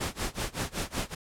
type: noise with tremolo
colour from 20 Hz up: pink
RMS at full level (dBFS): -30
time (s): 0-1.15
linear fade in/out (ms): 10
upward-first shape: sine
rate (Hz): 5.3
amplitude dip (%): 95
effects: low-pass 11000 Hz 12 dB/octave